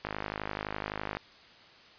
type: click train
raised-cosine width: 0.5 ms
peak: -18 dBFS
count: 59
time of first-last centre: 0.05-1.17 s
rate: 51.8 Hz
effects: white hiss -55 dBFS RMS until 1.98 s + resampled to 11025 Hz